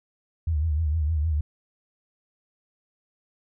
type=tone with vibrato; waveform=sine; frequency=77.78 Hz; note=D#2; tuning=in tune; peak=-21 dBFS; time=0.47-1.41 s; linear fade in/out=5 ms; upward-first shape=triangle; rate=6.5 Hz; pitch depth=130 cents each way; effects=none